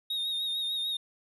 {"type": "tone with vibrato", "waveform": "triangle", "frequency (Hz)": 3716, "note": "A#7", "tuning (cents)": -6, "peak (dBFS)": -28, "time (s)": [0.1, 0.97], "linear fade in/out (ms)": 5, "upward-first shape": "sine", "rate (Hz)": 6.7, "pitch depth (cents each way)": 38, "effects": []}